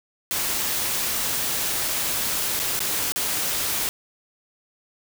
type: noise with dropouts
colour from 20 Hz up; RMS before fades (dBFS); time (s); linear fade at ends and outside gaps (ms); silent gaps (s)
white; -25; 0.31-3.89; 0; 2.593-2.599 / 2.792-2.804 / 3.121-3.16
effects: none